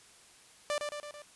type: tone with echo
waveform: sawtooth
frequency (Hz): 590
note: D5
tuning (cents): +8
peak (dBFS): -26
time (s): 0.7-0.78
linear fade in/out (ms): 0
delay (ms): 110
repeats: 4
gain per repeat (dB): -4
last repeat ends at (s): 1.22
effects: white hiss -58 dBFS RMS until 1.35 s + resampled to 24000 Hz